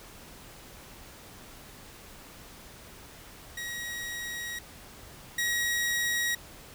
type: tone pair in turn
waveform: sawtooth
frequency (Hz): 1901 / 1901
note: A#6 / A#6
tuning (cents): +33 / +33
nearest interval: unison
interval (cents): 0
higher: neither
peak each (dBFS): -31 / -23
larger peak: second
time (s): 3.57-4.59 / 5.38-6.35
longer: first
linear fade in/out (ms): 5
effects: pink hiss -49 dBFS RMS until 6.74 s